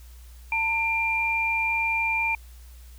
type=tone pair together; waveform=sine; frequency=899 / 2383 Hz; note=A5 / D7; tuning=+37 / +25 cents; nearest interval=octave + perfect fourth; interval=1688 cents; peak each=-28 / -23 dBFS; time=0.52-2.35 s; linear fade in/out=2 ms; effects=added 60 Hz sine -43 dBFS peak until 2.98 s + white hiss -56 dBFS RMS until 2.98 s